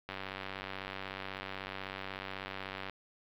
click train, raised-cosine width 0.3 ms, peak -23 dBFS, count 271, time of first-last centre 0.09-2.897 s, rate 96.2 Hz, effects low-pass 4000 Hz 12 dB/octave + 10-bit

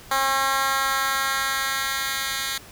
10% pulse tone with high-pass filter sweep, 269.9 Hz, C#4, 46 cents flat, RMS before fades -24 dBFS, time 0.11-2.58 s, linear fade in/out 5 ms, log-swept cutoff 890 to 2500 Hz, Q 1.2, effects pink hiss -45 dBFS RMS until 2.71 s

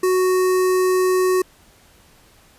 square tone with notch filter, 370 Hz, F#4, in tune, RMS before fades -17 dBFS, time 0.03-1.42 s, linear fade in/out 5 ms, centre 3300 Hz, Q 0.93, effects pink hiss -52 dBFS RMS until 2.58 s + resampled to 32000 Hz

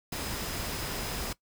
sine tone in noise, 5050 Hz, D#8, 25 cents sharp, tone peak -46 dBFS, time 0.12-1.33 s, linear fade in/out 5 ms, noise pink, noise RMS -35 dBFS, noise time 0.12-1.33 s, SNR -14 dB, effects noise-tail reverb RT60 0.1 s tail -19 dB re dry

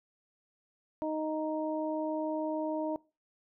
harmonic tone, 311.1 Hz, D#4, in tune, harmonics 1 / 2 / 3, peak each -34 / -34 / -39 dBFS, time 1.02-2.96 s, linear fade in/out 0 ms, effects noise-tail reverb RT60 0.3 s tail -22 dB re dry

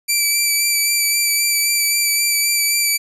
10% pulse tone with vibrato, 2327 Hz, D7, 17 cents flat, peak -6 dBFS, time 0.08-2.98 s, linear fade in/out 20 ms, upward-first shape sine, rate 3.8 Hz, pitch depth 20 cents each way, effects resampled to 32000 Hz

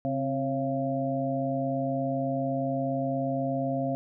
harmonic tone with a mistuned harmonic, 136.6 Hz, C#3, 25 cents flat, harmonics 1 / 2 / 4 / 5, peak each -33 / -30 / -33 / -31 dBFS, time 0.05-3.95 s, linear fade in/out 0 ms, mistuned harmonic 2, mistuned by -56 cents, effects none

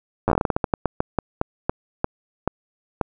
slowing click train, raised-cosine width 1 ms, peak -5 dBFS, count 21, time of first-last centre 0.28-3.012 s, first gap 9 ms, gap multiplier 1.24, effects none

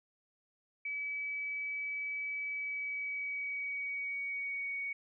sine tone with pitch glide, 2289 to 2238 Hz, D7 to C#7, -45 to +16 cents, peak -35 dBFS, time 0.85-4.93 s, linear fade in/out 5 ms, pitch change -39 cents, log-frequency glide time 2.5-4.73 s, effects none

